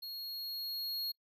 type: tone with level ramp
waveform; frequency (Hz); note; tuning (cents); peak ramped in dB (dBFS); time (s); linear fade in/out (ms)
square; 4300; C8; +47; -42 to -35; 0.02-1.12; 10
effects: noise-tail reverb RT60 0.1 s tail -26 dB re dry